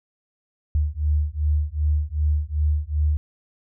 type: beating tone pair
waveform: sine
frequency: 73.9 / 76.5 Hz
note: D2 / D#2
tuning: +11 / -29 cents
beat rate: 2.6 Hz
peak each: -22 dBFS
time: 0.75-3.17 s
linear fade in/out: 0 ms
effects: none